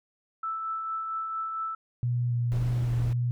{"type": "tone with tremolo", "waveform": "sine", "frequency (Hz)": 1318.5, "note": "E6", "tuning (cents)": 0, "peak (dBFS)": -28, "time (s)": [0.43, 1.75], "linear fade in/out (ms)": 5, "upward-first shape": "triangle", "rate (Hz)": 4.4, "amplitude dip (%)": 35}
{"type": "tone with vibrato", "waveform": "sine", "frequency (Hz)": 120.6, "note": "B2", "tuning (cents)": -41, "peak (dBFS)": -24, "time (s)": [2.03, 3.31], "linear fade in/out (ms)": 0, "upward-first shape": "square", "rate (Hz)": 1.8, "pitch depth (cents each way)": 13}
{"type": "noise", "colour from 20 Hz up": "brown", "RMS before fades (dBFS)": -36, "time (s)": [2.52, 3.13], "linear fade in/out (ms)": 0}
{"effects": []}